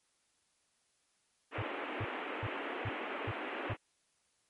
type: band-pass noise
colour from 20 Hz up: pink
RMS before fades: -40 dBFS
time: 1.51-3.77 s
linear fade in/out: 50 ms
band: 260 to 2900 Hz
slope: 48 dB/octave
type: tone bursts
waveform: sine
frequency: 106.7 Hz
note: G#2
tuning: 47 cents sharp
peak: -34 dBFS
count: 6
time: 1.58-3.738 s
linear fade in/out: 5 ms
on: 43 ms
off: 380 ms
effects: white hiss -75 dBFS RMS until 4.49 s + MP3 48 kbps